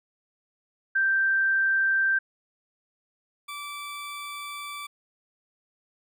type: tone pair in turn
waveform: sine / 20% pulse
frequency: 1568 / 1161.7 Hz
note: G6 / D6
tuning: 0 / -19 cents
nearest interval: perfect fourth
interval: 519 cents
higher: first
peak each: -20 / -30 dBFS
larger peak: first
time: 0.95-2.19 / 3.48-4.87 s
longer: second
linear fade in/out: 10 ms
effects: none